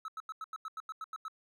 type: tone bursts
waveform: triangle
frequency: 1297 Hz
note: E6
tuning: 28 cents flat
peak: -36 dBFS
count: 11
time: 0.05-1.282 s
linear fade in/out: 2 ms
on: 32 ms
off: 88 ms
effects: none